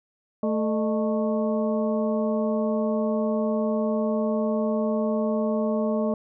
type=harmonic tone with a mistuned harmonic; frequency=220 Hz; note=A3; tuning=in tune; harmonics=1 / 2 / 3 / 4 / 5; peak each=-24 / -29 / -27 / -40 / -37 dBFS; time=0.43-6.14 s; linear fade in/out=2 ms; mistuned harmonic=3; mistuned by=-120 cents; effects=none